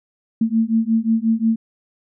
sine beating tone pair, 222.2 / 227.8 Hz, A3 / A#3, +17 / -40 cents, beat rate 5.6 Hz, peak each -18 dBFS, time 0.41-1.56 s, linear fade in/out 5 ms, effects none

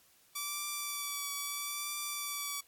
5% pulse tone with vibrato, 1157 Hz, D6, 26 cents flat, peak -24 dBFS, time 0.35-2.61 s, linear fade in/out 10 ms, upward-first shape triangle, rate 0.77 Hz, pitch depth 27 cents each way, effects white hiss -65 dBFS RMS until 2.67 s + AAC 64 kbps

